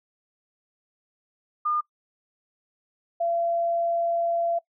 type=tone pair in turn; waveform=sine; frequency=1212 / 680.2 Hz; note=D#6 / F5; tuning=-46 / -46 cents; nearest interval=minor seventh; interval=1000 cents; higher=first; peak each=-22 dBFS; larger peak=neither; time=1.65-1.81 / 3.2-4.59 s; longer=second; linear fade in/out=10 ms; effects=noise-tail reverb RT60 0.1 s tail -21 dB re dry